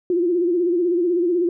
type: tone with vibrato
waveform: sine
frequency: 349.2 Hz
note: F4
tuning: in tune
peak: -16 dBFS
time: 0.1-1.49 s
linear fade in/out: 2 ms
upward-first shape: sine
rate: 16 Hz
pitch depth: 80 cents each way
effects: none